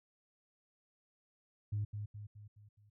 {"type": "tone with echo", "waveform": "sine", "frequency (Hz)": 104.2, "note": "G#2", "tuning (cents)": 6, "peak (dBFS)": -32, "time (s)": [1.72, 1.85], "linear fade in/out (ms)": 10, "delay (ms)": 210, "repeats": 5, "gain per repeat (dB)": -6, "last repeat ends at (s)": 2.9, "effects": ["tanh soft clip ceiling -29 dBFS"]}